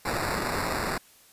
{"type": "noise with sample-and-hold", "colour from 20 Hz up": "violet", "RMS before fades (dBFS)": -29, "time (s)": [0.05, 0.98], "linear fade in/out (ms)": 5, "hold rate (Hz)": 3150, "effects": ["white hiss -56 dBFS RMS until 1.32 s", "resampled to 32000 Hz"]}